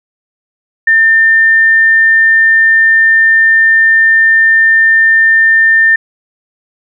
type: tone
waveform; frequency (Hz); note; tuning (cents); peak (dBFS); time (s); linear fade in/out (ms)
sine; 1800; A6; +39; -4; 0.87-5.96; 5
effects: none